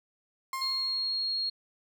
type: tone with exponential decay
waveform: 35% pulse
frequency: 1060 Hz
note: C6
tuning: 22 cents sharp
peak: -29 dBFS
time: 0.53-1.32 s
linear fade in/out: 2 ms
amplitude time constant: 170 ms
type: tone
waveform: sine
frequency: 4278 Hz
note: C8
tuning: 38 cents sharp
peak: -28 dBFS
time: 0.61-1.5 s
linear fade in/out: 10 ms
effects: none